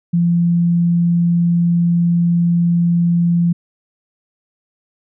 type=tone; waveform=sine; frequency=171.6 Hz; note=F3; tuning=30 cents flat; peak=-11 dBFS; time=0.13-3.53 s; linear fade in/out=10 ms; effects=none